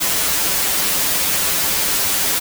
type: noise with comb filter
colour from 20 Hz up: white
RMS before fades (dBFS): -18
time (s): 0-2.4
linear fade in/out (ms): 20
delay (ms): 8.4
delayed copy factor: -1
effects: none